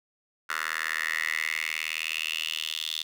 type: tone with high-pass filter sweep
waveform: 10% pulse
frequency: 79.2 Hz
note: D#2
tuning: 31 cents sharp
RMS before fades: -31 dBFS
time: 0.49-3.03 s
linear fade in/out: 10 ms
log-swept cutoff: 1500 to 3500 Hz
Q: 6.3
effects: none